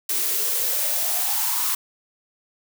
blue noise with high-pass filter sweep, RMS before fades -23 dBFS, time 0.09-1.75 s, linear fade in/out 5 ms, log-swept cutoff 330 to 1100 Hz, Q 6.9, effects none

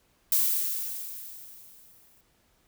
violet noise with exponential decay, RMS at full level -22 dBFS, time 0.32-2.21 s, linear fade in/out 2 ms, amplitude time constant 410 ms, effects pink hiss -67 dBFS RMS until 2.67 s

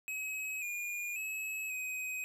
square tone with pitch steps, 2553 / 2428 / 2576 / 2518 Hz, D#7 / D#7 / E7 / D#7, +44 / -43 / -41 / +20 cents, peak -37 dBFS, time 0.08-2.24 s, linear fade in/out 0 ms, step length 540 ms, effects none

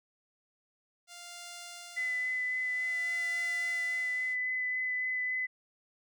5% pulse tone with tremolo, 698.5 Hz, F5, in tune, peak -32 dBFS, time 1.07-4.37 s, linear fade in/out 50 ms, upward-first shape sine, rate 0.52 Hz, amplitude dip 80%
sine tone with vibrato, 2011 Hz, B6, 31 cents sharp, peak -30 dBFS, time 1.96-5.47 s, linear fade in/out 20 ms, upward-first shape sine, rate 3.6 Hz, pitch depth 9 cents each way
effects none

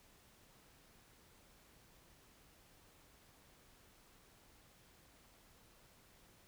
silence, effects pink hiss -66 dBFS RMS until 6.47 s

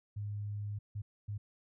sine tone bursts at uneven times, 103.3 Hz, G#2, 9 cents flat, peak -36 dBFS, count 3, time 0.16-0.79 / 0.95-1.02 / 1.28-1.38 s, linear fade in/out 10 ms, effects none

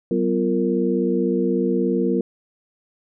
sine tone cluster, 189.7 / 249 / 345.7 / 462.1 Hz, F#3 / B3 / F4 / A#4, +43 / +14 / -18 / -15 cents, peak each -23 dBFS, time 0.11-2.21 s, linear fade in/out 2 ms, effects none

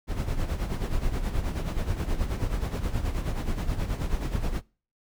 brown noise with tremolo, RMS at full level -25 dBFS, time 0.07-4.62 s, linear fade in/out 50 ms, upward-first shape sine, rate 9.4 Hz, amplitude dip 65%, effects noise-tail reverb RT60 0.4 s tail -25 dB re dry

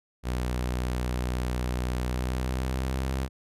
sawtooth tone with pitch glide, 61.9 to 65.96 Hz, B1 to C2, +5 to +15 cents, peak -23 dBFS, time 0.23-3.29 s, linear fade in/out 50 ms, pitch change +110 cents, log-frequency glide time 1.99-3.14 s, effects resampled to 32000 Hz

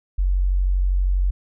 sine tone, 46.25 Hz, F#1, in tune, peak -16 dBFS, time 0.18-1.31 s, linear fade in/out 10 ms, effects none

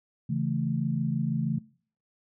sine chord, A major, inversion first, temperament equal, 138.59 / 164.81 / 220 Hz, C#3 / E3 / A3, 0 / 0 / 0 cents, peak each -29 / -30 / -31 dBFS, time 0.29-1.59 s, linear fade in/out 10 ms, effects noise-tail reverb RT60 0.5 s tail -22 dB re dry

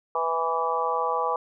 harmonic tone with a mistuned harmonic, 164.81 Hz, E3, in tune, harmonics 3 / 4 / 5 / 6 / 7, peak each -29 / -33 / -29 / -29 / -28 dBFS, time 0.15-1.36 s, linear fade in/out 2 ms, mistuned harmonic 4, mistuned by -19 cents, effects none

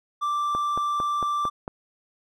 triangle tone, 1174.7 Hz, D6, in tune, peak -21 dBFS, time 0.21-1.5 s, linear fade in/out 20 ms
click train, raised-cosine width 1 ms, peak -17 dBFS, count 6, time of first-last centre 0.55-1.679 s, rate 4.43 Hz
effects none

